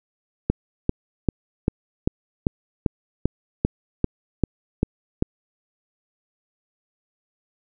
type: click train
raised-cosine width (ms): 3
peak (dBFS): -5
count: 13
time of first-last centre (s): 0.5-5.224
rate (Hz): 2.54
effects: none